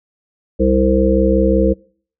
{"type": "harmonic tone", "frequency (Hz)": 65.41, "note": "C2", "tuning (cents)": 0, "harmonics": [1, 3, 5, 7, 8], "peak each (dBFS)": [-17, -17, -17, -17, -17], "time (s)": [0.59, 1.74], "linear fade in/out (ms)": 20, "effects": ["noise-tail reverb RT60 0.5 s tail -26 dB re dry"]}